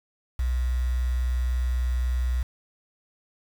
sine tone with quantisation, 61.9 Hz, B1, 5 cents sharp, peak -22 dBFS, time 0.39-2.43 s, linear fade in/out 5 ms, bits 7, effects none

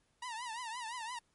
sawtooth tone with vibrato, 942 Hz, A#5, 18 cents sharp, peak -36 dBFS, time 0.22-1.19 s, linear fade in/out 5 ms, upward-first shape triangle, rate 5.8 Hz, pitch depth 150 cents each way, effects pink hiss -75 dBFS RMS until 1.34 s + MP3 48 kbps

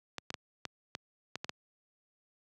clicks, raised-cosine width 0.2 ms, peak -19 dBFS, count 8, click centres 0.183 / 0.304 / 0.342 / 0.653 / 0.951 / 1.356 / 1.445 / 1.494 s, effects high-pass 100 Hz 12 dB/octave

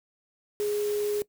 sine tone in noise, 415.3 Hz, G#4, in tune, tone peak -25 dBFS, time 0.6-1.22 s, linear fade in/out 0 ms, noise white, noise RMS -41 dBFS, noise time 0.6-1.22 s, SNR +13 dB, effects noise-tail reverb RT60 0.1 s tail -20 dB re dry

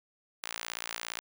sawtooth tone with high-pass filter, 57.3 Hz, A#1, 29 cents flat, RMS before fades -40 dBFS, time 0.43-1.2 s, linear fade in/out 5 ms, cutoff 1500 Hz, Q 0.59, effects none

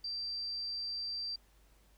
sine tone, 4695 Hz, D8, 1 cent flat, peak -36 dBFS, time 0.04-1.36 s, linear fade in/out 5 ms, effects added 50 Hz sine -63 dBFS peak until 1.97 s + pink hiss -69 dBFS RMS until 1.97 s

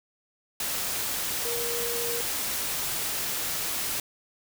sine tone in noise, 472.4 Hz, A#4, 23 cents sharp, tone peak -32 dBFS, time 1.45-2.21 s, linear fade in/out 2 ms, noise white, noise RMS -30 dBFS, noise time 0.6-4 s, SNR -5 dB, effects none

